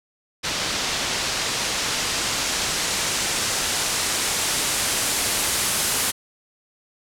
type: noise with low-pass filter sweep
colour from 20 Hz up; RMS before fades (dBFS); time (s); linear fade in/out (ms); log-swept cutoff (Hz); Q
white; -24; 0.43-6.12; 20; 5200 to 11000; 0.87
effects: none